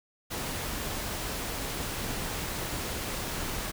pink noise, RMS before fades -34 dBFS, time 0.3-3.72 s, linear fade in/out 20 ms, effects none

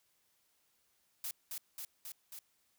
blue noise with echo, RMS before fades -40 dBFS, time 1.24-1.31 s, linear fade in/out 2 ms, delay 270 ms, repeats 4, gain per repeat -2 dB, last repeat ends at 2.39 s, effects white hiss -75 dBFS RMS until 2.78 s

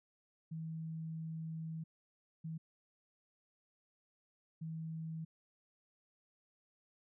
sine tone bursts at uneven times, 161 Hz, E3, 41 cents flat, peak -40 dBFS, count 3, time 0.51-1.84 / 2.44-2.58 / 4.61-5.25 s, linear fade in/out 10 ms, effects none

